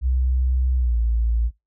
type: tone with pitch glide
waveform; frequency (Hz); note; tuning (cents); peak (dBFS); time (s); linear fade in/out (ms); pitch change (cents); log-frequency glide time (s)
sine; 63.7 to 57.08; C2 to A#1; -46 to -36; -17; 0.01-1.51; 50; -190; 0.76-0.98
effects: noise-tail reverb RT60 0.2 s tail -22 dB re dry